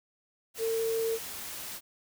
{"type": "tone in noise", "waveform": "sine", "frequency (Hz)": 451.9, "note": "A4", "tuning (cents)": 46, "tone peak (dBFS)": -27, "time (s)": [0.58, 1.19], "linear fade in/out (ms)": 50, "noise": "white", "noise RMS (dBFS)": -40, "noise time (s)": [0.54, 1.81], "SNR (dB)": 10, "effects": []}